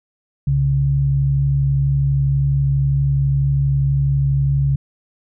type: tone pair together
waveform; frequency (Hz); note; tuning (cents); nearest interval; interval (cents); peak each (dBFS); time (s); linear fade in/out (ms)
sine; 65.41 / 137.64; C2 / C#3; 0 / -12; octave + minor second; 1288; -22 / -14; 0.47-4.76; 5
effects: none